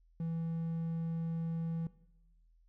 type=tone; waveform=triangle; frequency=164.81 Hz; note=E3; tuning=in tune; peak=-32 dBFS; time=0.2-1.87 s; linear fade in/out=2 ms; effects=noise-tail reverb RT60 0.9 s tail -18 dB re dry + added 41 Hz sine -63 dBFS peak until 2.68 s